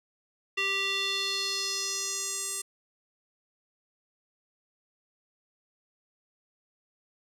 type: tone with band-pass filter sweep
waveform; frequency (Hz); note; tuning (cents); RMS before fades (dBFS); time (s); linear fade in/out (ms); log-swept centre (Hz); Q
square; 392; G4; 0; -31; 0.57-2.62; 10; 2700 to 8600; 3
effects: none